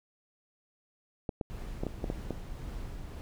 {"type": "clicks", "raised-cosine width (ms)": 2, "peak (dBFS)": -19, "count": 7, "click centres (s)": [1.292, 1.412, 1.835, 1.867, 2.042, 2.101, 2.307]}
{"type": "noise with tremolo", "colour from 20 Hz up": "brown", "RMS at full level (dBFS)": -39, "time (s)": [1.5, 3.21], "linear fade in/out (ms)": 0, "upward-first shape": "sine", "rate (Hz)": 1.8, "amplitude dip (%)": 25}
{"effects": []}